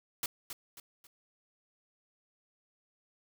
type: noise with echo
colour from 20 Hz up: white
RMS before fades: -34 dBFS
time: 0.23-0.26 s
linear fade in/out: 2 ms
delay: 270 ms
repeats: 3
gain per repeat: -8 dB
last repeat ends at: 1.07 s
effects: none